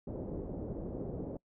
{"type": "low-pass noise", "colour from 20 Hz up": "white", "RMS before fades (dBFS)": -40, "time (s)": [0.07, 1.37], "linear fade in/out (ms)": 2, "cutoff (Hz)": 480, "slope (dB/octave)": 24, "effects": ["noise-tail reverb RT60 0.1 s tail -24 dB re dry"]}